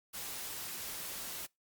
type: noise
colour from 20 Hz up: white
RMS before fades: -42 dBFS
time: 0.13-1.47 s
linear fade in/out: 20 ms
effects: noise-tail reverb RT60 0.2 s tail -25 dB re dry + Opus 48 kbps